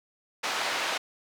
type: band-pass noise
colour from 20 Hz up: pink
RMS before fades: -30 dBFS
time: 0.43-0.98 s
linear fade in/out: 10 ms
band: 690 to 4800 Hz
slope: 12 dB/octave
effects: none